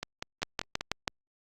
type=two click trains; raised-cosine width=0.2 ms; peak=-11 / -16 dBFS; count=5 / 5; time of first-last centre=0.43-1.078 / 0.03-0.81 s; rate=6.17 / 5.13 Hz; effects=Opus 48 kbps